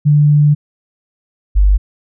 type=tone pair in turn; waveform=sine; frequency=147.7 / 49.29 Hz; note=D3 / G1; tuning=+10 / +10 cents; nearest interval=octave + perfect fifth; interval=1900 cents; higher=first; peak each=-6 dBFS; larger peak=neither; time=0.05-0.55 / 1.55-1.78 s; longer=first; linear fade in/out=20 ms; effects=none